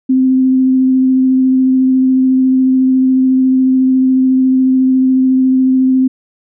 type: tone with vibrato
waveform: sine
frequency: 260.1 Hz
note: C4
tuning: 10 cents flat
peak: -7 dBFS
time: 0.09-6.08 s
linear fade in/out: 10 ms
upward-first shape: triangle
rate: 14 Hz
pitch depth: 13 cents each way
effects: none